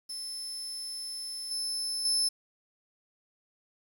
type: tone with level steps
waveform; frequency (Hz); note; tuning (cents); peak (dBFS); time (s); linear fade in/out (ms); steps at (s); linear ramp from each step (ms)
30% pulse; 5260; E8; -5; -32 / -27 / -21; 0.09-2.29; 10; 1.51 / 2.05; 2
effects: 9-bit